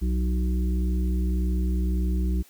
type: harmonic tone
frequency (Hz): 61.74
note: B1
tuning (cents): 0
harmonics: 1 / 3 / 5 / 6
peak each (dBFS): -22 / -30 / -36 / -40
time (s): 0.01-2.43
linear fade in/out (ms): 20
effects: white hiss -55 dBFS RMS until 2.49 s